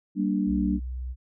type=chord; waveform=sine; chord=G minor; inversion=none; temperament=equal with one note detuned; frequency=193.75 / 233.1 / 293.7 Hz; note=G3 / Bb3 / D4; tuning=-20 / 0 / 0 cents; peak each=-25 / -29 / -27 dBFS; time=0.15-0.8 s; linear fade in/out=50 ms
type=tone with vibrato; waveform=sine; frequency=62.8 Hz; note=B1; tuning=30 cents sharp; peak=-30 dBFS; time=0.46-1.16 s; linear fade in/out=50 ms; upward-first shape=square; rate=20 Hz; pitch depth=23 cents each way
effects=none

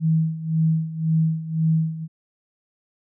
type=tone with tremolo; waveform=sine; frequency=160.4 Hz; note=E3; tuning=47 cents flat; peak=-15 dBFS; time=0-2.08 s; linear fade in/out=50 ms; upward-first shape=sine; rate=1.9 Hz; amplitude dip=80%; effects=none

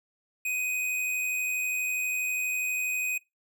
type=tone with amplitude modulation; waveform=square; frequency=2500 Hz; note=D#7; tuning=8 cents sharp; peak=-27 dBFS; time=0.45-3.18 s; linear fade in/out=5 ms; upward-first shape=sine; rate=92.3 Hz; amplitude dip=35%; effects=noise-tail reverb RT60 0.2 s tail -21 dB re dry

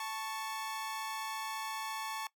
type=tone pair together; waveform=sawtooth; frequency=880 / 1108.7 Hz; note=A5 / C#6; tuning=0 / 0 cents; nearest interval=major third; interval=400 cents; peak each=-36 / -37 dBFS; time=0-2.27 s; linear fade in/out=2 ms; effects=noise-tail reverb RT60 0.1 s tail -19 dB re dry

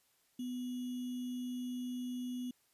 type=tone with sample-and-hold; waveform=sine; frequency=248.9 Hz; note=B3; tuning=14 cents sharp; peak=-37 dBFS; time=0.39-2.51 s; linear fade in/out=5 ms; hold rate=3150 Hz; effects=white hiss -73 dBFS RMS until 2.73 s + resampled to 32000 Hz

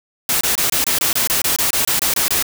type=noise bursts; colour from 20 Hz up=white; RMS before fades=-17 dBFS; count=15; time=0.29-2.426 s; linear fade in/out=2 ms; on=120 ms; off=24 ms; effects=none

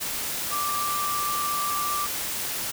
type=tone in noise; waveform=sine; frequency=1174.7 Hz; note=D6; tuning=in tune; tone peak=-26 dBFS; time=0.51-2.07 s; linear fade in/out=20 ms; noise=white; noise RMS=-30 dBFS; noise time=0-2.72 s; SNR=+1 dB; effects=none

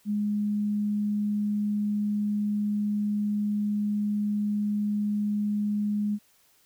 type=tone; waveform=sine; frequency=207.7 Hz; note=G#3; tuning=in tune; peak=-24 dBFS; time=0.05-6.19 s; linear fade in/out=50 ms; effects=white hiss -63 dBFS RMS until 6.65 s

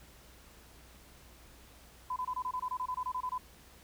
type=tone bursts; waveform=sine; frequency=1008 Hz; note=B5; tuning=35 cents sharp; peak=-32 dBFS; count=15; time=2.1-3.38 s; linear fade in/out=5 ms; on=62 ms; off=25 ms; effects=added 60 Hz sine -59 dBFS peak until 3.83 s + pink hiss -58 dBFS RMS until 3.83 s

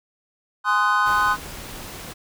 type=chord; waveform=triangle; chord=Ab dominant seventh; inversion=none; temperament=just; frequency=830.6 / 1038.3 / 1245.9 / 1495.1 Hz; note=Ab5 / C6 / Eb6 / Gb6; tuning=0 / -14 / +2 / +18 cents; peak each=-25 / -19 / -20 / -20 dBFS; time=0.64-1.37 s; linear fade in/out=50 ms
type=noise; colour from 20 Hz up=pink; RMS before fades=-36 dBFS; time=1.05-2.14 s; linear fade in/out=20 ms
effects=none

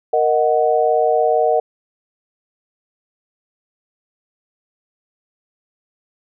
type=chord; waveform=sine; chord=D# minor; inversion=second; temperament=equal; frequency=466.2 / 622.3 / 740 Hz; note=A#4 / D#5 / F#5; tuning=0 / 0 / 0 cents; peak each=-17 dBFS; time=0.13-1.6 s; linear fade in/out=5 ms; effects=none

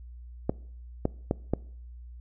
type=clicks; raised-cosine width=2 ms; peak=-11 dBFS; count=4; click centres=0.495 / 1.054 / 1.311 / 1.536 s; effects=noise-tail reverb RT60 0.6 s tail -23 dB re dry + added 60 Hz sine -42 dBFS peak until 2.2 s

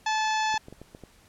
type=harmonic tone; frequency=868 Hz; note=A5; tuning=24 cents flat; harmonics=1 / 2 / 3 / 4 / 5 / 6 / 7 / 8; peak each=-25 / -31 / -35 / -37 / -39 / -41 / -42 / -43 dBFS; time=0.06-0.58 s; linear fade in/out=5 ms
type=clicks; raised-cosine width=2 ms; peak=-29 dBFS; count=6; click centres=0.542 / 0.684 / 0.726 / 0.816 / 0.949 / 1.037 s
effects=pink hiss -58 dBFS RMS until 1.28 s + low-pass 12000 Hz 12 dB/octave

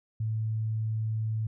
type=tone; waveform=sine; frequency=110 Hz; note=A2; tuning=in tune; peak=-27 dBFS; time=0.2-1.47 s; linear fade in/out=5 ms; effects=none

